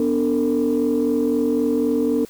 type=tone cluster; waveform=sine; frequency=248.6 / 292.5 / 453.2 Hz; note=B3 / D4 / A#4; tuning=+12 / -7 / -49 cents; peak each=-20 dBFS; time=0-2.25 s; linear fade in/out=2 ms; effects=tanh soft clip ceiling -11 dBFS + white hiss -47 dBFS RMS until 2.29 s